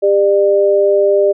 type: tone pair together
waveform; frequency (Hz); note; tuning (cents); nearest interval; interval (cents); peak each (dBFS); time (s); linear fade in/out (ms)
sine; 399.3 / 598.3; G4 / D5; +32 / +32; perfect fifth; 700; -11; 0.02-1.33; 20
effects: none